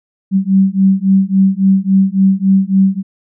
sine beating tone pair, 190.9 / 194.5 Hz, G3 / G3, -46 / -13 cents, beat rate 3.6 Hz, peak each -11 dBFS, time 0.31-3.03 s, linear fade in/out 50 ms, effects none

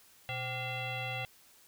sine tone with frequency modulation, 1413 Hz, F6, 20 cents sharp, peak -34 dBFS, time 0.29-1.25 s, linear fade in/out 0 ms, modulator 645 Hz, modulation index 2.8, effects white hiss -61 dBFS RMS until 1.67 s

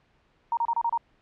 sine tone bursts, 932 Hz, A#5, 1 cent flat, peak -22 dBFS, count 6, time 0.52-0.976 s, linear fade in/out 2 ms, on 51 ms, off 30 ms, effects pink hiss -65 dBFS RMS until 1.21 s + low-pass 3000 Hz 12 dB/octave

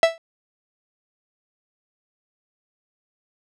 45% pulse tone with exponential decay, 659.3 Hz, E5, in tune, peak -8 dBFS, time 0.03-0.18 s, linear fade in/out 1 ms, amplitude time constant 32 ms, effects low-pass 5000 Hz 12 dB/octave

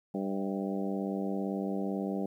harmonic tone with a mistuned harmonic, 97.9 Hz, G2, 2 cents flat, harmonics 2 / 3 / 4 / 5 / 6 / 7 / 8, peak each -33 / -37 / -39 / -41 / -43 / -44 / -45 dBFS, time 0.14-2.26 s, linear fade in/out 5 ms, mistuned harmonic 7, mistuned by -33 cents, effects 11-bit

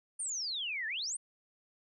sine exponential two-way sweep, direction down then up, 9410 to 1704 to 9410 Hz, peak -34 dBFS, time 0.19-1.17 s, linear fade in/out 10 ms, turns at 0.87 s, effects none

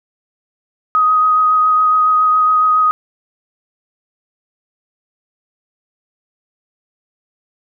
sine tone with vibrato, 1254 Hz, D#6, 13 cents sharp, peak -9 dBFS, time 0.95-2.91 s, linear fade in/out 0 ms, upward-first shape triangle, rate 7.2 Hz, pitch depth 15 cents each way, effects none

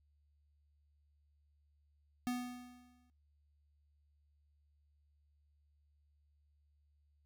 square tone with exponential decay, 246.9 Hz, B3, in tune, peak -34 dBFS, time 2.27-3.1 s, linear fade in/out 0 ms, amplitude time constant 180 ms, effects noise-tail reverb RT60 0.4 s tail -21 dB re dry + added 73 Hz sine -70 dBFS peak until 7.25 s

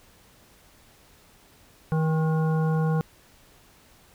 harmonic tone with a mistuned harmonic, 158.9 Hz, D#3, 37 cents sharp, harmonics 1 / 3 / 5 / 7 / 9, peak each -21 / -31 / -35 / -38 / -40 dBFS, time 1.92-3.01 s, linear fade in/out 0 ms, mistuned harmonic 7, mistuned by -45 cents, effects pink hiss -56 dBFS RMS until 4.14 s

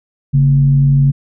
sine tone with frequency modulation, 140 Hz, C#3, 18 cents sharp, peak -7 dBFS, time 0.33-1.12 s, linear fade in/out 20 ms, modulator 92.2 Hz, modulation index 0.34, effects none

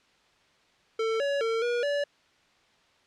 square tone with pitch steps, 447.1 / 564 / 452.9 / 480.1 / 575 Hz, A4 / C#5 / A#4 / B4 / D5, +28 / +30 / -50 / -49 / -37 cents, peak -26 dBFS, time 0.99-2.04 s, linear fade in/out 5 ms, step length 210 ms, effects white hiss -63 dBFS RMS until 3.06 s + low-pass 4000 Hz 12 dB/octave

